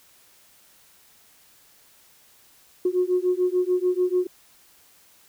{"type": "beating tone pair", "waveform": "sine", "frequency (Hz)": [359.6, 366.4], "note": ["F#4", "F#4"], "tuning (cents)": [-49, -17], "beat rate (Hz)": 6.8, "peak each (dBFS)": -22, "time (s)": [2.85, 4.27], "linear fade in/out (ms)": 5, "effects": ["tanh soft clip ceiling -12 dBFS", "white hiss -56 dBFS RMS until 5.28 s"]}